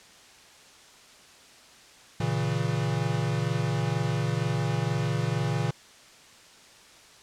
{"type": "chord", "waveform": "square", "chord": "A# diminished", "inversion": "none", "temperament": "equal with one note detuned", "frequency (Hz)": [116.54, 138.59, 162.92], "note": ["A#2", "C#3", "E3"], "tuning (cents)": [0, 0, -20], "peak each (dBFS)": [-30, -30, -31], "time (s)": [2.2, 5.71], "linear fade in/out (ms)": 5, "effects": ["white hiss -52 dBFS RMS until 7.22 s", "low-pass 7000 Hz 12 dB/octave"]}